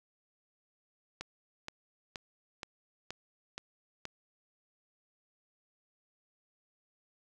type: click train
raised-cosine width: 0.2 ms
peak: -22 dBFS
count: 7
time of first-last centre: 1.21-4.054 s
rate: 2.11 Hz
effects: none